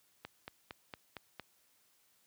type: click train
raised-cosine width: 0.3 ms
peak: -27 dBFS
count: 6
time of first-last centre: 0.25-1.397 s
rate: 4.36 Hz
effects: white hiss -71 dBFS RMS until 2.26 s + high-pass 60 Hz 12 dB/octave